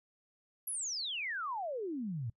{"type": "exponential sweep", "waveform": "sine", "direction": "down", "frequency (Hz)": [11620, 106.4], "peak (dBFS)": -35, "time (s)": [0.67, 2.3], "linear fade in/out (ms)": 5, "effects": ["noise-tail reverb RT60 0.1 s tail -23 dB re dry"]}